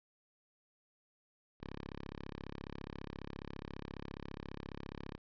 5% pulse tone, 34.65 Hz, C#1, in tune, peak -33 dBFS, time 1.6-5.18 s, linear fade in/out 10 ms, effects resampled to 11025 Hz

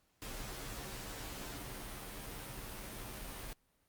pink noise with comb filter, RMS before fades -45 dBFS, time 0.22-3.53 s, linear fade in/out 0 ms, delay 12 ms, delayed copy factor -0.75, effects pink hiss -75 dBFS RMS until 3.88 s + Opus 48 kbps

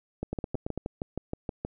two click trains, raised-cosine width 2 ms, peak -18 / -18 dBFS, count 10 / 5, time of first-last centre 0.23-1.65 / 0.33-0.776 s, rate 6.34 / 8.96 Hz, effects none

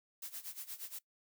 blue noise with tremolo, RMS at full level -43 dBFS, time 0.22-0.99 s, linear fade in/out 5 ms, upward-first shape sine, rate 8.5 Hz, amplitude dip 85%, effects noise-tail reverb RT60 0.1 s tail -20 dB re dry

